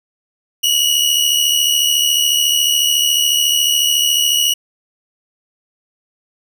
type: tone pair together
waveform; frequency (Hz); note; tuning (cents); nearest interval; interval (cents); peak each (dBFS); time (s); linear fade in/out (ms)
sawtooth; 2871 / 2945; F7 / F#7; +47 / -9; unison; 44; -12; 0.63-4.54; 10
effects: none